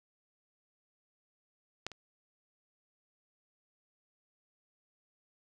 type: clicks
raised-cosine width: 0.2 ms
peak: -18 / -30 dBFS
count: 2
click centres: 1.866 / 1.917 s
effects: none